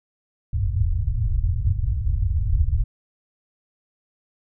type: low-pass noise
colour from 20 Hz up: white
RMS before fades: -21 dBFS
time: 0.53-2.84 s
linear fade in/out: 5 ms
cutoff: 110 Hz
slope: 48 dB/octave
effects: none